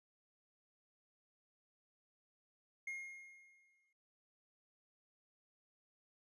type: tone with exponential decay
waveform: triangle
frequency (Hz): 2140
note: C7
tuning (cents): +38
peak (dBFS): -38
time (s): 2.87-3.93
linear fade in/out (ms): 5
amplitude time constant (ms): 230
effects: noise-tail reverb RT60 0.9 s tail -24 dB re dry + resampled to 24000 Hz